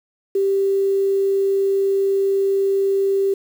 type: tone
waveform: sine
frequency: 392 Hz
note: G4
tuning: in tune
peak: -15 dBFS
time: 0.35-3.34 s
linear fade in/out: 5 ms
effects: 7-bit